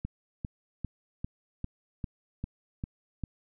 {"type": "click train", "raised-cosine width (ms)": 5, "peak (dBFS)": -21, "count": 9, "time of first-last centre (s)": [0.05, 3.237], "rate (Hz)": 2.51, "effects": []}